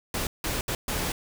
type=noise bursts at uneven times; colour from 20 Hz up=pink; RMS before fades=-29 dBFS; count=4; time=0.14-0.27 / 0.44-0.61 / 0.68-0.75 / 0.88-1.12 s; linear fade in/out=2 ms; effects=none